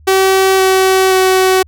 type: tone with pitch steps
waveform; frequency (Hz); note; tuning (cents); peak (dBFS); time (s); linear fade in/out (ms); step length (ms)
sawtooth; 382.4 / 379.1 / 375.8; G4 / F#4 / F#4; -43 / +42 / +27; -4; 0.07-1.63; 10; 520
effects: added 76 Hz sine -39 dBFS peak until 1.67 s